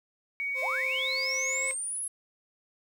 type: tone with pitch glide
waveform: sine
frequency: 2245 to 2200 Hz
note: C#7 to C#7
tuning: +21 to -14 cents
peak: -29 dBFS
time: 0.4-1.71 s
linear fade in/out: 0 ms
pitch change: -35 cents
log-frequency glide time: 0.73-1.3 s
type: tone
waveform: 35% pulse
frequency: 523.3 Hz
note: C5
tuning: in tune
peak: -35 dBFS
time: 0.54-1.75 s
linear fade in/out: 50 ms
type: linear sweep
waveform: sine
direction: up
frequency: 547 to 10910 Hz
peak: -31 dBFS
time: 0.62-2.08 s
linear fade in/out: 5 ms
effects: 10-bit